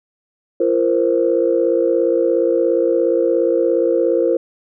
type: chord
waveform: sine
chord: F suspended fourth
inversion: none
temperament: equal with one note detuned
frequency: 342 / 466.2 / 523.3 Hz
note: F4 / Bb4 / C5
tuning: -36 / 0 / 0 cents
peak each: -17 dBFS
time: 0.6-4.37 s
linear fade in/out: 5 ms
effects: tanh soft clip ceiling -3 dBFS